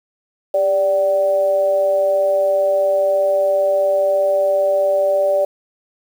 sine tone with amplitude modulation, 583 Hz, D5, 13 cents flat, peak -10 dBFS, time 0.54-5.45 s, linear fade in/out 5 ms, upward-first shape sine, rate 185 Hz, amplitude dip 60%, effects 7-bit

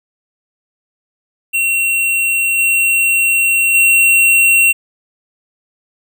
square tone with level steps, 2731 Hz, F7, 39 cents flat, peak -13 / -11 / -8 dBFS, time 1.53-4.73 s, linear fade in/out 20 ms, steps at 2.58 / 3.74 s, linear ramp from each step 10 ms, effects none

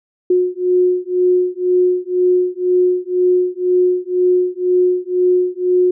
sine beating tone pair, 361.3 / 363.3 Hz, F#4 / F#4, -41 / -32 cents, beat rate 2 Hz, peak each -15 dBFS, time 0.3-5.91 s, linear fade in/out 5 ms, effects none

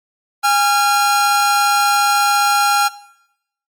45% pulse tone pair together, 819 / 1377.4 Hz, G#5 / F6, -24 / -24 cents, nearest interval major sixth, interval 900 cents, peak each -14 dBFS, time 0.43-2.89 s, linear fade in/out 20 ms, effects noise-tail reverb RT60 0.8 s tail -19 dB re dry + MP3 64 kbps

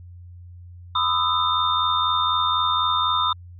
sine tone cluster, 1004 / 1224 / 1308 / 3630 Hz, B5 / D#6 / E6 / A#7, +28 / -29 / -14 / -47 cents, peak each -24 dBFS, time 0.95-3.33 s, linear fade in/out 5 ms, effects added 88 Hz sine -39 dBFS peak until 3.59 s

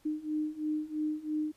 sine beating tone pair, 304.2 / 307.2 Hz, D#4 / D#4, -39 / -22 cents, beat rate 3 Hz, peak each -35 / -33 dBFS, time 0.05-1.52 s, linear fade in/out 10 ms, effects pink hiss -66 dBFS RMS until 1.56 s + resampled to 32000 Hz

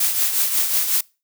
blue noise with tremolo, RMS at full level -17 dBFS, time 0-1.01 s, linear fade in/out 5 ms, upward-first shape triangle, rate 5.5 Hz, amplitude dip 60%, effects noise-tail reverb RT60 0.3 s tail -24 dB re dry

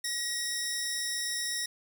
15% pulse tone pair together, 1904 / 5385 Hz, A#6 / E8, +36 / +36 cents, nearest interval octave + tritone, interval 1800 cents, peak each -28 dBFS, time 0.04-1.66 s, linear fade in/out 5 ms, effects 10-bit

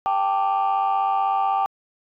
sine chord, G suspended second, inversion none, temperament equal, 784 / 880 / 1174.7 Hz, G5 / A5 / D6, 0 / 0 / 0 cents, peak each -19 / -24 / -24 dBFS, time 0.06-1.66 s, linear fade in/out 0 ms, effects tanh soft clip ceiling -14 dBFS

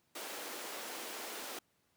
pink high-pass noise, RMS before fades -44 dBFS, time 0.15-1.59 s, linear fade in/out 5 ms, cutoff 300 Hz, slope 24 dB/octave, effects pink hiss -75 dBFS RMS until 1.96 s + high-pass 100 Hz 12 dB/octave

